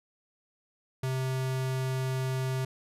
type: tone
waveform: square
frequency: 130.81 Hz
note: C3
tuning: in tune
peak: -29 dBFS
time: 1.03-2.65 s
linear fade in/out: 5 ms
effects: resampled to 32000 Hz